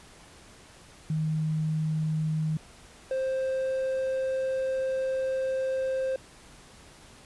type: tone pair in turn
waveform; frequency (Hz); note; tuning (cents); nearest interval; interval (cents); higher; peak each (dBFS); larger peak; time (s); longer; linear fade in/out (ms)
sine / triangle; 156.4 / 526.1; D#3 / C5; +9 / +9; octave + major sixth; 2100; second; -25 / -24; second; 1.1-2.57 / 3.11-6.16; second; 2
effects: pink hiss -52 dBFS RMS until 7.25 s + resampled to 24000 Hz